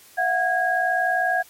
sine tone cluster, 672 / 732 / 1642 Hz, E5 / F#5 / G#6, +33 / -19 / -20 cents, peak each -26 / -22 / -22 dBFS, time 0.17-1.43 s, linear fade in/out 20 ms, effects white hiss -50 dBFS RMS until 1.49 s + MP3 64 kbps

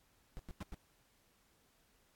brown noise bursts, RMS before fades -44 dBFS, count 4, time 0.37-0.744 s, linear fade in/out 0 ms, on 23 ms, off 94 ms, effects pink hiss -72 dBFS RMS until 2.15 s + AAC 64 kbps

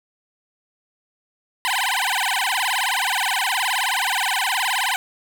15% pulse tone with vibrato, 880 Hz, A5, in tune, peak -13 dBFS, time 1.65-4.96 s, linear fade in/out 0 ms, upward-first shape sine, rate 19 Hz, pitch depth 290 cents each way, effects none

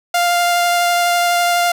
sawtooth tone with vibrato, 699 Hz, F5, 1 cent sharp, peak -9 dBFS, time 0.14-1.72 s, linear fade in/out 5 ms, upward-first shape triangle, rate 12 Hz, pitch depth 10 cents each way, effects none

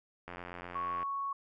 click train, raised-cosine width 0.5 ms, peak -28 dBFS, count 67, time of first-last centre 0.28-1.029 s, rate 88.1 Hz
sine tone, 1108.7 Hz, C#6, in tune, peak -33 dBFS, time 0.75-1.33 s, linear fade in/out 5 ms
effects none

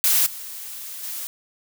blue noise with level steps, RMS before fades -18 / -35 / -31 dBFS, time 0.04-1.27 s, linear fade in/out 0 ms, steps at 0.26 / 1.03 s, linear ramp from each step 5 ms, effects none

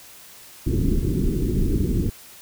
pink low-pass noise, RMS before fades -21 dBFS, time 0.66-2.1 s, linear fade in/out 10 ms, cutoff 390 Hz, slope 48 dB/octave, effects white hiss -45 dBFS RMS until 2.41 s

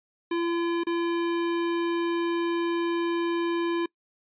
square tone with dropouts, 340 Hz, F4, 46 cents flat, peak -25 dBFS, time 0.31-3.86 s, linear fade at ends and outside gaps 5 ms, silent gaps 0.836-0.868 s, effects noise-tail reverb RT60 0.1 s tail -25 dB re dry + resampled to 8000 Hz

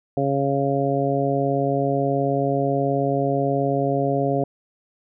harmonic tone, 138.59 Hz, C#3, in tune, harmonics 1 / 2 / 3 / 4 / 5, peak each -25 / -25 / -25 / -25 / -25 dBFS, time 0.17-4.44 s, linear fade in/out 2 ms, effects none

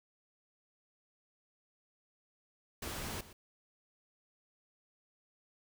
pink noise with echo, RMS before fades -41 dBFS, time 2.82-3.21 s, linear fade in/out 5 ms, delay 120 ms, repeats 1, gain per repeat -15 dB, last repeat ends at 3.33 s, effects none

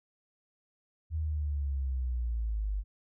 sine linear sweep, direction down, 80.4 to 48.07 Hz, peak -29 dBFS, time 1.1-2.84 s, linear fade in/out 50 ms, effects none

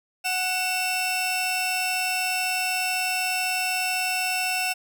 sawtooth tone pair together, 740 / 2682 Hz, F#5 / E7, 0 / +29 cents, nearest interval octave + minor seventh, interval 2229 cents, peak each -24 / -22 dBFS, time 0.24-4.74 s, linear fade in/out 20 ms, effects none

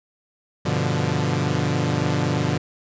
sawtooth chord, G dominant seventh, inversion none, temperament equal, 98 / 123.47 / 146.83 / 174.61 Hz, G2 / B2 / D3 / F3, 0 / 0 / 0 / 0 cents, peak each -24 / -21 / -20 / -23 dBFS, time 0.65-2.58 s, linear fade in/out 10 ms, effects resampled to 16000 Hz

